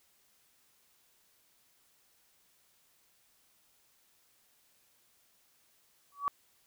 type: tone with exponential growth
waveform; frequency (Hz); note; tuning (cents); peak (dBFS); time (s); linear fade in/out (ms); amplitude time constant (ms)
sine; 1138; C#6; +45; -24; 6.12-6.28; 0; 33
effects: white hiss -69 dBFS RMS until 6.66 s